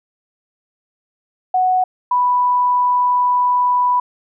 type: tone pair in turn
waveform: sine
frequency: 740 / 987.8 Hz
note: F#5 / B5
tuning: 0 / 0 cents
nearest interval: perfect fourth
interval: 500 cents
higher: second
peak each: -12 dBFS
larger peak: neither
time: 1.54-1.84 / 2.11-4 s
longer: second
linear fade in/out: 5 ms
effects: none